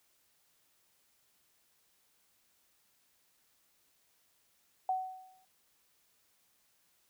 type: tone with exponential decay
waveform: sine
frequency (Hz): 750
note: F#5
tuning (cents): +23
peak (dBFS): -27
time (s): 4.89-5.45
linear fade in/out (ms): 2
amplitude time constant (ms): 120
effects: white hiss -72 dBFS RMS until 7.09 s